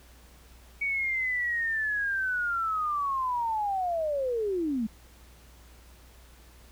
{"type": "linear sweep", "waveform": "sine", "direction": "down", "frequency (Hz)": [2258, 207.7], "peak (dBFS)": -26, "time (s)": [0.81, 4.87], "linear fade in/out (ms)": 10, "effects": ["added 60 Hz sine -52 dBFS peak until 6.71 s", "pink hiss -57 dBFS RMS until 6.71 s"]}